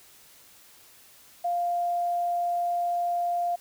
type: tone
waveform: sine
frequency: 698.5 Hz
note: F5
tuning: in tune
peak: -24 dBFS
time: 1.44-3.56 s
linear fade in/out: 10 ms
effects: white hiss -54 dBFS RMS until 3.6 s